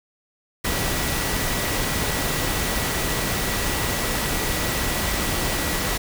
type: tone in noise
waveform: sine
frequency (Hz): 1942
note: B6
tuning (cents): -30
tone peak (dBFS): -34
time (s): 0.64-5.98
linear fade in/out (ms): 10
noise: pink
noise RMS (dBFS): -24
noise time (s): 0.64-5.98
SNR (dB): -13
effects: none